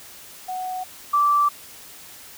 sine tone pair in turn, 740 / 1166 Hz, F#5 / D6, 0 / -13 cents, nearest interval minor sixth, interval 787 cents, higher second, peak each -26 / -15 dBFS, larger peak second, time 0.48-0.84 / 1.13-1.49 s, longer neither, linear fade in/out 10 ms, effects white hiss -43 dBFS RMS until 2.37 s

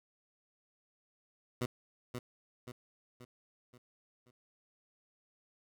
15% pulse tone with echo, 123.47 Hz, B2, in tune, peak -26 dBFS, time 1.61-1.66 s, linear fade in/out 5 ms, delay 530 ms, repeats 5, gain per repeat -6 dB, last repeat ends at 4.31 s, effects none

